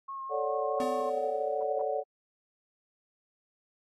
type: tone with vibrato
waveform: sine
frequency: 1080 Hz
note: C#6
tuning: 45 cents flat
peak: -36 dBFS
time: 0.08-1.1 s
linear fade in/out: 10 ms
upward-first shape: sine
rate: 4.8 Hz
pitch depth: 17 cents each way
type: chord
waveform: sine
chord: D major seventh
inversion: second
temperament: equal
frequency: 440 / 554.4 / 587.3 / 740 Hz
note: A4 / C#5 / D5 / F#5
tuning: 0 / 0 / 0 / 0 cents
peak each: -34 dBFS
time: 0.29-2.04 s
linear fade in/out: 50 ms
type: tone with exponential decay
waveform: square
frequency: 253 Hz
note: B3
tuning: 42 cents sharp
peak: -33 dBFS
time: 0.8-1.72 s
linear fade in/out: 1 ms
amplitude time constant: 200 ms
effects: AAC 32 kbps